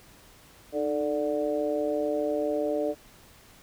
harmonic tone with a mistuned harmonic, 146.83 Hz, D3, in tune, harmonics 2 / 3 / 4 / 5, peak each -31 / -30 / -28 / -39 dBFS, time 0.72-2.95 s, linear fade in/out 50 ms, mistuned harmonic 2, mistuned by +70 cents, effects pink hiss -54 dBFS RMS until 3.62 s

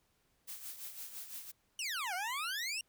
blue noise with tremolo, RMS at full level -44 dBFS, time 0.47-1.52 s, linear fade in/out 20 ms, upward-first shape sine, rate 5.9 Hz, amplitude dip 60%
20% pulse exponential two-way sweep, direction down then up, 3039 to 696 to 2846 Hz, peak -31 dBFS, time 1.79-2.81 s, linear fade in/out 2 ms, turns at 2.14 s
effects pink hiss -75 dBFS RMS until 2.88 s

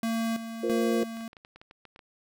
square tone with tremolo, 227.2 Hz, A#3, 44 cents flat, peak -27 dBFS, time 0.03-1.28 s, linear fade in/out 2 ms, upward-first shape square, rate 1.5 Hz, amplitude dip 65%
sine chord, F suspended fourth, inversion none, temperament equal with one note detuned, 349.2 / 466.2 / 520.2 Hz, F4 / Bb4 / C5, 0 / 0 / -10 cents, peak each -29 / -29 / -33 dBFS, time 0.63-1.04 s, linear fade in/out 5 ms
clicks, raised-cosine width 0.3 ms, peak -33 dBFS, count 11, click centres 1.17 / 1.209 / 1.331 / 1.368 / 1.449 / 1.56 / 1.615 / 1.711 / 1.853 / 1.961 / 1.992 s
effects none

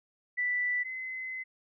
sine tone pair in turn, 1975.5 / 2043 Hz, B6 / C7, 0 / -42 cents, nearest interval minor second, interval 58 cents, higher second, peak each -27 / -35 dBFS, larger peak first, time 0.37-0.84 / 0.84-1.44 s, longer second, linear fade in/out 20 ms, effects none

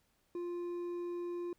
triangle tone with hard clipping, 349.2 Hz, F4, in tune, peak -38 dBFS, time 0.35-1.53 s, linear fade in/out 2 ms, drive 7 dB, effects pink hiss -75 dBFS RMS until 1.58 s

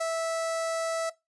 sawtooth tone with notch filter, 656 Hz, E5, 9 cents flat, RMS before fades -29 dBFS, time 0-1.1 s, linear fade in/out 10 ms, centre 3000 Hz, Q 1.1, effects noise-tail reverb RT60 0.2 s tail -19 dB re dry + resampled to 22050 Hz

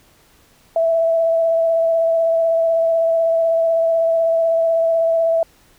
sine tone with vibrato, 659.3 Hz, E5, in tune, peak -13 dBFS, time 0.76-5.43 s, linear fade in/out 2 ms, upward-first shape sine, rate 16 Hz, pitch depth 15 cents each way, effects pink hiss -53 dBFS RMS until 5.78 s

